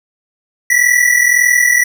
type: tone pair together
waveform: square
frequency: 1933.7 / 1975.5 Hz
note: B6 / B6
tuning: -37 / 0 cents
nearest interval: unison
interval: 37 cents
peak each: -12 dBFS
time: 0.7-1.84 s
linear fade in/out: 5 ms
effects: none